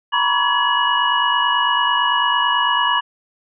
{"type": "tone cluster", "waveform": "sine", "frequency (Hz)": [951, 1000, 1132, 1686, 2912], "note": ["A#5", "B5", "C#6", "G#6", "F#7"], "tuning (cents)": [34, 21, 36, 26, -28], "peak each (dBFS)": -21, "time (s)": [0.12, 3.01], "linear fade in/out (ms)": 20, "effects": []}